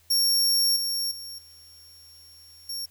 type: tone with level steps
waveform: sawtooth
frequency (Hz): 5520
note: F8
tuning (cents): -21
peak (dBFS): -17 / -23 / -34 / -46 / -28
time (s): 0.1-2.86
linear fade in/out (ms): 10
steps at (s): 0.76 / 1.11 / 1.38 / 2.69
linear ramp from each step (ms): 5
effects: added 83 Hz sine -61 dBFS peak until 2.9 s + white hiss -61 dBFS RMS until 2.9 s